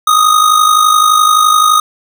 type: tone with amplitude modulation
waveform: square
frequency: 1244.5 Hz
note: D#6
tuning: in tune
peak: -4 dBFS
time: 0.07-1.8 s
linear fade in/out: 5 ms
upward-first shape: sine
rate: 51.7 Hz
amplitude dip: 60%
effects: none